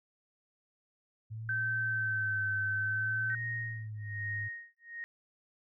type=tone with vibrato; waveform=sine; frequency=109 Hz; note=A2; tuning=16 cents flat; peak=-38 dBFS; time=1.3-4.49 s; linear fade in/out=20 ms; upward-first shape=sine; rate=0.59 Hz; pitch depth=100 cents each way
type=tone with pitch glide; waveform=sine; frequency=1545 to 1535.2 Hz; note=G6 to G6; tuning=-26 to -37 cents; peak=-30 dBFS; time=1.49-3.35 s; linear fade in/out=2 ms; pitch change=-11 cents; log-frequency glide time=1.85-2.46 s
type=tone with tremolo; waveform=sine; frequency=1865 Hz; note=A#6; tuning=in tune; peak=-34 dBFS; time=3.3-5.04 s; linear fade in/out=0 ms; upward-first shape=sine; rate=1.2 Hz; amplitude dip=100%
effects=none